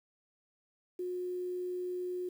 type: tone with quantisation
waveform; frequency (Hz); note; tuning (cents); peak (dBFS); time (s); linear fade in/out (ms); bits
sine; 360.9; F#4; -43; -34; 0.99-2.29; 5; 10
effects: none